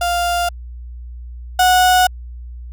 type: tone pair in turn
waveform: 35% pulse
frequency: 698.5 / 734 Hz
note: F5 / F#5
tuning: 0 / -14 cents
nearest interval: minor second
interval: 86 cents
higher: second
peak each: -14 / -8 dBFS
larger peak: second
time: 0.01-0.49 / 1.59-2.07 s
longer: neither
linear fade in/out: 5 ms
effects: added 60 Hz sine -29 dBFS peak until 2.72 s